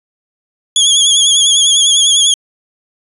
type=tone with vibrato; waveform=25% pulse; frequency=3322 Hz; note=G#7; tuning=in tune; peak=-3 dBFS; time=0.76-2.34 s; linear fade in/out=2 ms; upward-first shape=triangle; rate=10 Hz; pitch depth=79 cents each way; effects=resampled to 32000 Hz